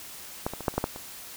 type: clicks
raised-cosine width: 1 ms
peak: -13 / -20 / -22 / -9 / -28 / -10 / -11 / -25 dBFS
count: 8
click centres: 0.465 / 0.536 / 0.607 / 0.682 / 0.74 / 0.78 / 0.841 / 0.961 s
effects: white hiss -43 dBFS RMS until 1.36 s